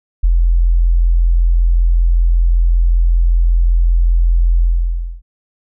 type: tone with ADSR envelope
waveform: sine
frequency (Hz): 42.62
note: F1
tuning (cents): -41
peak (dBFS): -6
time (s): 0.23-5.22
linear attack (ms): 13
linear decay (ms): 36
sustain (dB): -2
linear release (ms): 600
effects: none